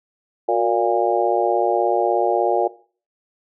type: harmonic tone with a mistuned harmonic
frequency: 116.54 Hz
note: A#2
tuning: in tune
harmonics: 3 / 4 / 5 / 6 / 7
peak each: -22 / -22 / -22 / -22 / -22 dBFS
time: 0.48-2.68 s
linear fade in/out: 10 ms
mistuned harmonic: 3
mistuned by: +65 cents
effects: noise-tail reverb RT60 0.4 s tail -18 dB re dry